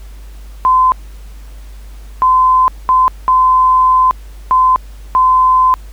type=tone bursts at uneven times; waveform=sine; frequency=1026 Hz; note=C6; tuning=34 cents flat; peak=-6 dBFS; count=6; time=0.65-0.92 / 2.22-2.68 / 2.89-3.08 / 3.28-4.11 / 4.51-4.76 / 5.15-5.74 s; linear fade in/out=0 ms; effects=added 50 Hz sine -29 dBFS peak until 5.92 s + pink hiss -45 dBFS RMS until 5.92 s